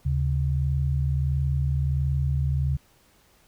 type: tone pair together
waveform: sine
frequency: 74.84 / 136.3 Hz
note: D2 / C#3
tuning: +33 / -29 cents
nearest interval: minor seventh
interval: 1038 cents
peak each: -24 dBFS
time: 0.05-2.77 s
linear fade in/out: 10 ms
effects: pink hiss -60 dBFS RMS until 3.47 s